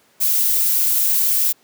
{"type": "noise", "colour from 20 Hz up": "violet", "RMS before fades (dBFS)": -17, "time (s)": [0.2, 1.53], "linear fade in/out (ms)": 20, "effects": ["pink hiss -56 dBFS RMS until 1.63 s", "high-pass 200 Hz 12 dB/octave"]}